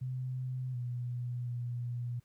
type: tone with pitch steps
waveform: sine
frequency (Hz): 128.1 / 122.4 / 121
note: C3 / B2 / B2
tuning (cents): -36 / -15 / -35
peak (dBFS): -34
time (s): 0.01-2.2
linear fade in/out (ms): 10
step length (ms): 730
effects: pink hiss -74 dBFS RMS until 2.24 s